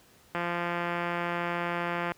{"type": "click train", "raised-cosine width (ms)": 0.5, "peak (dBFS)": -16, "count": 307, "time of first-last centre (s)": [0.35, 2.119], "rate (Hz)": 173, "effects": ["pink hiss -59 dBFS RMS until 2.17 s", "high-pass 60 Hz 12 dB/octave"]}